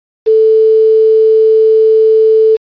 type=tone with quantisation; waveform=sine; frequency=440 Hz; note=A4; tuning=in tune; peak=-4 dBFS; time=0.26-2.57 s; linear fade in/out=20 ms; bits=5; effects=resampled to 11025 Hz